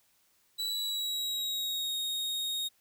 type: tone with pitch glide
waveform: 40% pulse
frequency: 3942 to 3734 Hz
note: B7 to A#7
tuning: -4 to +2 cents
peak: -30 dBFS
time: 0.58-2.69 s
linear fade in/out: 20 ms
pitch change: -94 cents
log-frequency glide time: 0.69-1.96 s
effects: white hiss -69 dBFS RMS until 2.8 s